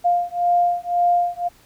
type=beating tone pair; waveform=sine; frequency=701 / 702.9 Hz; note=F5 / F5; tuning=+6 / +11 cents; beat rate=1.9 Hz; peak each=-19 dBFS; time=0.04-1.49 s; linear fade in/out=20 ms; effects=pink hiss -53 dBFS RMS until 1.65 s